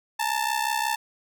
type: ring-modulated tone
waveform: sawtooth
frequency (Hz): 886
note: A5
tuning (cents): +12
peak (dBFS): -17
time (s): 0.19-0.96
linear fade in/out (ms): 10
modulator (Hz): 32.8
effects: none